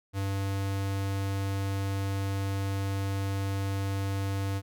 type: tone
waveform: square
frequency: 98 Hz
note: G2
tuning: in tune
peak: -29 dBFS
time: 0.13-4.62 s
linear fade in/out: 50 ms
effects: none